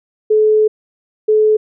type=tone bursts at uneven times; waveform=sine; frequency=430 Hz; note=A4; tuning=40 cents flat; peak=-8 dBFS; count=2; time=0.3-0.68 / 1.28-1.57 s; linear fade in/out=10 ms; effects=none